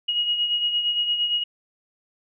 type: beating tone pair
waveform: sine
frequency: 2889 / 2897.7 Hz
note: F#7 / F#7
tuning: -42 / -37 cents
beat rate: 8.7 Hz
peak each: -21 / -30 dBFS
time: 0.08-1.44 s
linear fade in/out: 10 ms
effects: none